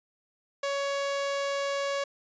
sawtooth tone, 559 Hz, C#5, 14 cents sharp, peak -24 dBFS, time 0.63-2.04 s, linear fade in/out 5 ms, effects resampled to 16000 Hz

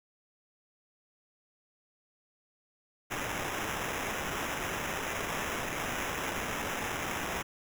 violet noise with sample-and-hold, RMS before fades -35 dBFS, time 3.1-7.43 s, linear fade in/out 20 ms, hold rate 4410 Hz, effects none

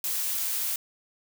blue noise, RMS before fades -29 dBFS, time 0.04-0.76 s, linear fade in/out 2 ms, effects none

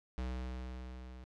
square tone with level ramp, 63 Hz, B1, 35 cents sharp, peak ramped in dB -36 to -49 dBFS, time 0.18-1.24 s, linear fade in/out 0 ms, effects low-pass 5000 Hz 12 dB/octave + 13-bit

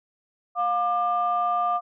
sine tone pair together, 708.8 / 1194 Hz, F5 / D6, +25 / +28 cents, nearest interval major sixth, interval 903 cents, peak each -23 dBFS, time 0.55-1.81 s, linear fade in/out 50 ms, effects tanh soft clip ceiling -14 dBFS

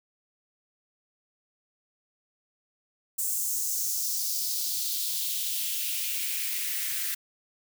blue noise with high-pass filter sweep, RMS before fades -30 dBFS, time 3.18-7.15 s, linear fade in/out 10 ms, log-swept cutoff 7800 to 1700 Hz, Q 2.4, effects none

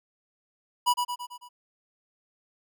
square tone with echo, 978 Hz, B5, 17 cents flat, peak -20 dBFS, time 0.86-0.94 s, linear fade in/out 20 ms, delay 110 ms, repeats 5, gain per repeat -5 dB, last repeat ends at 1.49 s, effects none

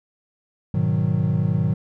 triangle chord, G# minor seventh, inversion none, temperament equal, 103.83 / 123.47 / 155.56 / 185 Hz, G#2 / B2 / D#3 / F#3, 0 / 0 / 0 / 0 cents, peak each -22 / -22 / -20 / -23 dBFS, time 0.74-1.74 s, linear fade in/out 5 ms, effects none

